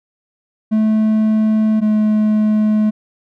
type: tone pair in turn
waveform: triangle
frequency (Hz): 217.1 / 213.9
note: A3 / A3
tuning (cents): -23 / -49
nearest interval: unison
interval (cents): 26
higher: first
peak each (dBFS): -9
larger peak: neither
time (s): 0.71-1.81 / 1.81-2.91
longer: neither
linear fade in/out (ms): 20
effects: none